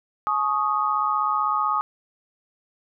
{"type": "chord", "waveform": "sine", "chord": "Ab suspended fourth", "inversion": "none", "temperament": "equal with one note detuned", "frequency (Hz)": [850.5, 1108.7, 1244.5], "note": ["Ab5", "Db6", "Eb6"], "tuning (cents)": [41, 0, 0], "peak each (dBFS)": [-27, -26, -22], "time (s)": [0.27, 1.81], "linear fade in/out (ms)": 0, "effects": []}